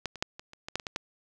clicks, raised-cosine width 0.2 ms, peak -14 / -25 / -10 / -25 / -30 / -20 / -12 / -23 / -17 / -13 dBFS, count 10, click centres 0.057 / 0.157 / 0.225 / 0.395 / 0.534 / 0.685 / 0.756 / 0.798 / 0.868 / 0.961 s, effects none

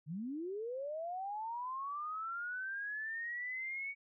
sine linear sweep, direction up, 138.59 to 2249 Hz, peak -38 dBFS, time 0.06-3.95 s, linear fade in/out 50 ms, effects none

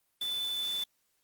sine tone in noise, 3505 Hz, A7, 7 cents flat, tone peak -31 dBFS, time 0.21-0.84 s, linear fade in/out 5 ms, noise white, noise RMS -45 dBFS, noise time 0.21-0.84 s, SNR +11 dB, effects white hiss -75 dBFS RMS until 1.23 s + Opus 32 kbps

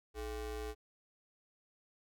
square ring-modulated tone, 185 Hz, F#3, in tune, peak -37 dBFS, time 0.14-0.75 s, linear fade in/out 50 ms, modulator 242 Hz, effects none

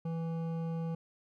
sine tone with hard clipping, 164.81 Hz, E3, in tune, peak -35 dBFS, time 0.05-0.95 s, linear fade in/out 5 ms, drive 11 dB, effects none

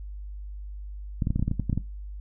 clicks, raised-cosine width 5 ms, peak -13 dBFS, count 12, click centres 1.222 / 1.271 / 1.305 / 1.36 / 1.395 / 1.426 / 1.48 / 1.514 / 1.597 / 1.697 / 1.729 / 1.776 s, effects noise-tail reverb RT60 0.2 s tail -17 dB re dry + added 50 Hz sine -35 dBFS peak until 2.2 s

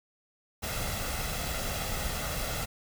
pink noise with comb filter, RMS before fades -33 dBFS, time 0.62-2.66 s, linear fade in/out 20 ms, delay 1.5 ms, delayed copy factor +0.55, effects none

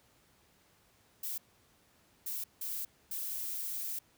violet noise bursts at uneven times, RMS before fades -38 dBFS, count 4, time 1.23-1.38 / 2.26-2.44 / 2.61-2.85 / 3.11-3.99 s, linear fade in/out 5 ms, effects pink hiss -67 dBFS RMS until 4.17 s + high-pass 60 Hz 12 dB/octave

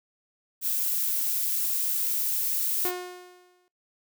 violet noise, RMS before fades -27 dBFS, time 0.61-2.92 s, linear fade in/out 50 ms
sawtooth tone with exponential decay, 360 Hz, F#4, 47 cents flat, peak -23 dBFS, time 2.85-3.68 s, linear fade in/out 0 ms, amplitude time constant 180 ms
effects noise-tail reverb RT60 0.2 s tail -22 dB re dry

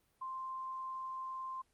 sine tone, 1047 Hz, C6, 1 cent sharp, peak -39 dBFS, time 0.21-1.62 s, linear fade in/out 10 ms, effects pink hiss -75 dBFS RMS until 1.73 s + Opus 32 kbps

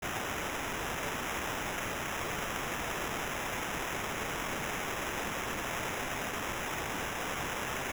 violet noise with sample-and-hold, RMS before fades -36 dBFS, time 0.02-7.92 s, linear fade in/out 10 ms, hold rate 4410 Hz, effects none

